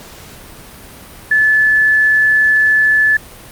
sine tone, 1733 Hz, A6, 27 cents flat, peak -8 dBFS, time 1.31-3.17 s, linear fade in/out 5 ms, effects pink hiss -36 dBFS RMS until 3.51 s + Opus 48 kbps

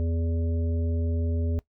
harmonic tone, 83 Hz, E2, 12 cents sharp, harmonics 1 / 3 / 5 / 7, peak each -24 / -34 / -38 / -41 dBFS, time 0-1.59 s, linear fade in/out 0 ms, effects noise-tail reverb RT60 0.1 s tail -19 dB re dry

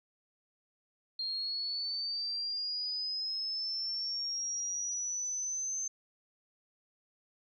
sine linear sweep, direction up, 4200 to 6272 Hz, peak -33 dBFS, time 1.19-5.88 s, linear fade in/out 5 ms, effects none

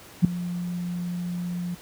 sine tone with ADSR envelope, 176.1 Hz, F3, 15 cents sharp, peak -9 dBFS, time 0.22-1.75 s, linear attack 27 ms, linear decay 3 ms, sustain -18 dB, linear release 10 ms, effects pink hiss -47 dBFS RMS until 1.81 s + high-pass 60 Hz 12 dB/octave

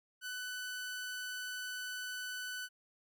sawtooth tone, 1497 Hz, F#6, 20 cents sharp, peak -36 dBFS, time 0.21-2.69 s, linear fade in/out 50 ms, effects none

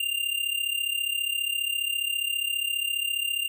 square tone with amplitude modulation, 2794 Hz, F7, in tune, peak -23 dBFS, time 0-3.48 s, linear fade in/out 5 ms, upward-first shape sine, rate 34.8 Hz, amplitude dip 75%, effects none

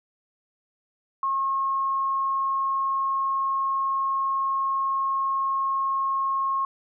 sine tone, 1082 Hz, C#6, 42 cents flat, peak -22 dBFS, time 1.23-6.65 s, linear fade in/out 2 ms, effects none

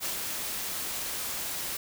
white noise with ADSR envelope, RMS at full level -31 dBFS, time 0-1.77 s, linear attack 46 ms, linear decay 98 ms, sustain -3 dB, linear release 4 ms, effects none

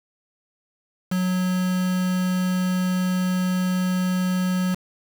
triangle tone with quantisation, 183.4 Hz, F#3, 15 cents flat, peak -18 dBFS, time 1.11-4.75 s, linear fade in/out 10 ms, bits 5, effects none

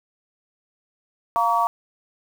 sine chord, Bb minor, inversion second, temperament equal with one note detuned, 698.5 / 932.3 / 1136 Hz, F5 / Bb5 / Db6, 0 / 0 / +42 cents, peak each -23 / -21 / -21 dBFS, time 1.36-1.67 s, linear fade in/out 0 ms, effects 7-bit

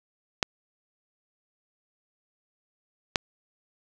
clicks, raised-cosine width 0.2 ms, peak -4 dBFS, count 2, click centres 0.428 / 3.158 s, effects none

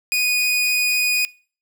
sawtooth tone, 2476 Hz, D#7, 9 cents flat, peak -14 dBFS, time 0.12-1.25 s, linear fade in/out 0 ms, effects noise-tail reverb RT60 0.4 s tail -22 dB re dry

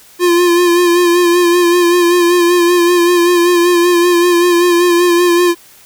square tone with vibrato, 349.2 Hz, F4, in tune, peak -8 dBFS, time 0.19-5.55 s, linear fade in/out 50 ms, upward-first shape sine, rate 5.2 Hz, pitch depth 36 cents each way, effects white hiss -42 dBFS RMS until 5.85 s

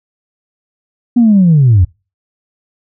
sine linear sweep, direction down, 246.9 to 82.41 Hz, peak -3 dBFS, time 1.16-1.85 s, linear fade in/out 10 ms, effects noise-tail reverb RT60 0.3 s tail -25 dB re dry + tanh soft clip ceiling -1 dBFS

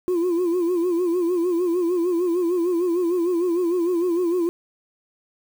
sine tone with vibrato, 349.2 Hz, F4, in tune, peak -16 dBFS, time 0.08-4.49 s, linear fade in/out 0 ms, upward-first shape sine, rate 6.6 Hz, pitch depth 88 cents each way, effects tanh soft clip ceiling -17 dBFS + 7-bit

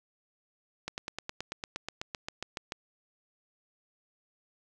slowing click train, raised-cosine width 0.2 ms, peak -18 dBFS, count 16, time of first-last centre 0.88-2.721 s, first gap 99 ms, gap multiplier 1.03, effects none

